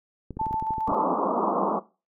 clicks, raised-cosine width 3 ms, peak -22 dBFS, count 11, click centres 0.307 / 0.37 / 0.414 / 0.467 / 0.51 / 0.542 / 0.625 / 0.707 / 0.782 / 0.882 / 0.918 s
sine tone with tremolo, 880 Hz, A5, in tune, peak -24 dBFS, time 0.39-1.06 s, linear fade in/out 10 ms, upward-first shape square, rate 7.2 Hz, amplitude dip 35%
white band-pass noise, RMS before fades -25 dBFS, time 0.87-1.8 s, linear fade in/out 20 ms, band 180 to 1200 Hz, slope 96 dB/octave
effects noise-tail reverb RT60 0.3 s tail -19 dB re dry

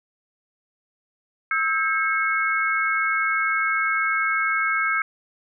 sine tone cluster, 1297 / 1597 / 2186 Hz, E6 / G6 / C#7, -28 / +32 / -25 cents, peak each -24 dBFS, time 1.51-5.02 s, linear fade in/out 2 ms, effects none

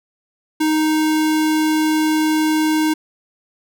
square tone, 311.1 Hz, D#4, in tune, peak -15 dBFS, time 0.6-2.94 s, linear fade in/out 10 ms, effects none

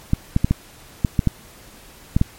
clicks, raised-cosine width 5 ms, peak -3 dBFS, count 9, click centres 0.134 / 0.364 / 0.445 / 0.51 / 1.048 / 1.192 / 1.273 / 2.165 / 2.214 s, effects pink hiss -45 dBFS RMS until 2.38 s + MP3 64 kbps

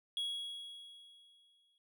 triangle tone with exponential decay, 3328 Hz, G#7, 3 cents sharp, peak -32 dBFS, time 0.17-1.78 s, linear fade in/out 1 ms, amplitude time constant 350 ms, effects none

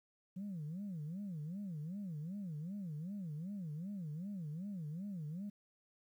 sine tone with vibrato, 174.61 Hz, F3, in tune, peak -39 dBFS, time 0.36-5.5 s, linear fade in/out 10 ms, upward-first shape sine, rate 2.6 Hz, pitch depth 290 cents each way, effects tanh soft clip ceiling -38 dBFS + 12-bit

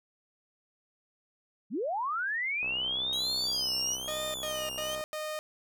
sine linear sweep, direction up, 166.2 to 5920 Hz, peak -29 dBFS, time 1.7-3.98 s, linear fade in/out 50 ms
click train, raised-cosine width 1 ms, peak -31 dBFS, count 154, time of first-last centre 2.63-5.009 s, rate 64.3 Hz
sawtooth tone with vibrato, 3180 Hz, G7, 24 cents sharp, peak -33 dBFS, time 3.13-4.95 s, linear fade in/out 0 ms, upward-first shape sine, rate 1.1 Hz, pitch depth 210 cents each way
sawtooth tone bursts, 615 Hz, D#5, 20 cents flat, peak -30 dBFS, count 4, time 4.08-5.39 s, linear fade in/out 0 ms, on 260 ms, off 90 ms
effects none

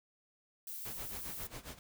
violet noise, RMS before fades -44 dBFS, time 0.67-1.47 s, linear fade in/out 2 ms
pink noise with tremolo, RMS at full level -45 dBFS, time 0.85-1.79 s, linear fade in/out 2 ms, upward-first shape sine, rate 7.4 Hz, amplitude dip 85%
effects none

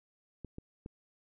clicks, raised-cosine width 3 ms, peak -30 dBFS, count 3, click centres 0.447 / 0.584 / 0.861 s, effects none

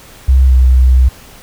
sine tone with pitch glide, 65.41 to 63.69 Hz, C2 to C2, 0 to -46 cents, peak -4 dBFS, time 0.28-1.09 s, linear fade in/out 10 ms, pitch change -46 cents, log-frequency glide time 0.47-0.54 s, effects pink hiss -38 dBFS RMS until 1.42 s

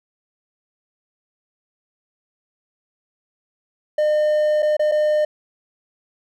triangle tone with dropouts, 606 Hz, D#5, 46 cents flat, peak -13 dBFS, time 3.98-5.25 s, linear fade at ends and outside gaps 5 ms, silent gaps 4.623-4.627 / 4.768-4.794 / 4.915-4.919 s, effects none

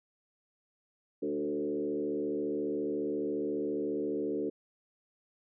sine tone with frequency modulation, 369.4 Hz, F#4, 3 cents flat, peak -30 dBFS, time 1.22-4.5 s, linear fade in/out 10 ms, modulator 74.5 Hz, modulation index 1.5, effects none

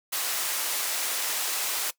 white band-pass noise, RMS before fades -29 dBFS, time 0.12-1.91 s, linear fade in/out 10 ms, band 530 to 16000 Hz, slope 12 dB/octave, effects noise-tail reverb RT60 0.1 s tail -19 dB re dry

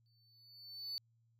triangle tone with exponential growth, 4501 Hz, C#8, 26 cents sharp, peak -36 dBFS, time 0.06-0.98 s, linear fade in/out 0 ms, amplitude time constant 200 ms, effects tanh soft clip ceiling -32 dBFS + added 115 Hz sine -70 dBFS peak until 1.39 s

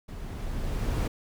brown noise with level ramp, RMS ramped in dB -39 to -25 dBFS, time 0.08-1.08 s, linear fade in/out 10 ms, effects none

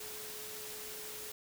sine tone in noise, 427.3 Hz, G#4, 49 cents sharp, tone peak -51 dBFS, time 0-1.32 s, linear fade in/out 5 ms, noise white, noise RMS -45 dBFS, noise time 0-1.32 s, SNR -9 dB, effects none

